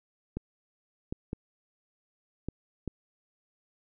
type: clicks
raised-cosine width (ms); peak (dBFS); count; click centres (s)
3; -20; 5; 0.37 / 1.125 / 1.331 / 2.486 / 2.877
effects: none